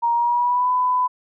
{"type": "tone with pitch glide", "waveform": "sine", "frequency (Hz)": [939, 1000.6], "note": ["A#5", "B5"], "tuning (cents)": [12, 22], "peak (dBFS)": -16, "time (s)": [0.02, 1.08], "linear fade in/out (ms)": 20, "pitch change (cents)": 110, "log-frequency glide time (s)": [0.13, 0.7], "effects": []}